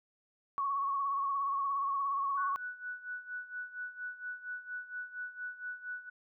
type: tone with vibrato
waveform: sine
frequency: 1108.7 Hz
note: C#6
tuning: in tune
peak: -30 dBFS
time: 0.58-2.56 s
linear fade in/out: 0 ms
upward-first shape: triangle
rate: 17 Hz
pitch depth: 48 cents each way
type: tone with tremolo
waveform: sine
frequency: 1480 Hz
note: F#6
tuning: in tune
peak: -36 dBFS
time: 2.37-6.1 s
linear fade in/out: 10 ms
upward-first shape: sine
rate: 4.3 Hz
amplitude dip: 80%
effects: none